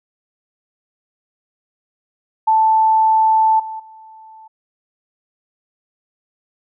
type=tone with level steps; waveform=sine; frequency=880 Hz; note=A5; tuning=in tune; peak=-10 / -25 / -38 dBFS; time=2.47-4.48 s; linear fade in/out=10 ms; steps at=3.59 / 3.79 s; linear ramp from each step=10 ms; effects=none